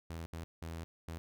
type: tone bursts at uneven times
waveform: sawtooth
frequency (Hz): 82.41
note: E2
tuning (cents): 0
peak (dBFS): -37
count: 4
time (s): 0.1-0.26 / 0.33-0.44 / 0.62-0.84 / 1.08-1.18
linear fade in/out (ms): 0
effects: none